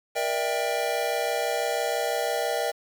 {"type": "chord", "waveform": "square", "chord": "E half-diminished seventh", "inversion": "second", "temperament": "just", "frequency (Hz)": [474.7, 593.3, 659.3, 791.1], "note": ["Bb4", "D5", "E5", "G5"], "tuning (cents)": [31, 18, 0, 16], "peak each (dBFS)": -31, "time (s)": [0.15, 2.72], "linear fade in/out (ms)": 20, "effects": ["8-bit"]}